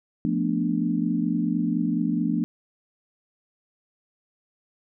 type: chord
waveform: sine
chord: B half-diminished seventh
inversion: second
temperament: equal with one note detuned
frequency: 174.61 / 220 / 244.4 / 293.7 Hz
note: F3 / A3 / B3 / D4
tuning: 0 / 0 / -18 / 0 cents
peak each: -27 dBFS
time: 0.25-2.44 s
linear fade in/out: 0 ms
effects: none